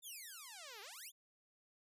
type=exponential two-way sweep; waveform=5% pulse; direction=down then up; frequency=3700 to 386.2 to 3700 Hz; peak=-39 dBFS; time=0.02-1.12 s; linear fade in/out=50 ms; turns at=0.81 s; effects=resampled to 32000 Hz